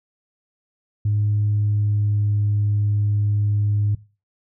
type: tone with pitch glide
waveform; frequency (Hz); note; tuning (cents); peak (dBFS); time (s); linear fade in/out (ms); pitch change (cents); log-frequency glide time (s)
sine; 104.4 to 103.56; G#2 to G#2; +10 to -4; -16; 1.05-3.95; 5; -14; 1.44-2.36
effects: noise-tail reverb RT60 0.3 s tail -18 dB re dry + tanh soft clip ceiling -13 dBFS